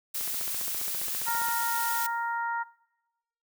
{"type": "noise", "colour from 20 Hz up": "blue", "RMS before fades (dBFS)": -32, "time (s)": [0.14, 2.07], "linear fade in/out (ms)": 10}
{"type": "click train", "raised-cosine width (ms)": 0.5, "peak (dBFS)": -26, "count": 20, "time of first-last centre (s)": [0.21, 1.485], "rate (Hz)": 14.9}
{"type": "harmonic tone", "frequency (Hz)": 466.2, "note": "A#4", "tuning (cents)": 0, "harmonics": [2, 3, 4], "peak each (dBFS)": [-29, -34, -39], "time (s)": [1.26, 2.64], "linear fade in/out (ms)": 20}
{"effects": ["noise-tail reverb RT60 1.0 s tail -21 dB re dry"]}